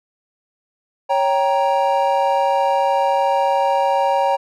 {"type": "chord", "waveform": "triangle", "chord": "G diminished", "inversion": "second", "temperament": "equal with one note detuned", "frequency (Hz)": [554.4, 784, 937.7], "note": ["Db5", "G5", "Bb5"], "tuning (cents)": [0, 0, 10], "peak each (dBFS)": -17, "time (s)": [1.09, 4.37], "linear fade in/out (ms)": 20, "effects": []}